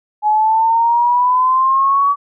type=exponential sweep; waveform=sine; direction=up; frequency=841 to 1144 Hz; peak=-10 dBFS; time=0.22-2.16 s; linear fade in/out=50 ms; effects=none